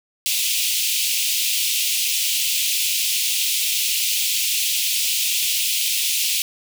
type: high-pass noise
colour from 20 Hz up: pink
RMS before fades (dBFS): -21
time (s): 0.26-6.42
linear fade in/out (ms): 0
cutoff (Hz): 2500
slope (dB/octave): 48
effects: none